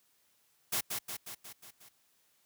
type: noise with echo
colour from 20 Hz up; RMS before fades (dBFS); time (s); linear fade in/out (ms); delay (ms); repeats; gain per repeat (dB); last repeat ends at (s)
white; -32; 0.72-0.81; 10; 180; 6; -4; 1.89
effects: white hiss -71 dBFS RMS until 2.45 s + high-pass 60 Hz 12 dB/octave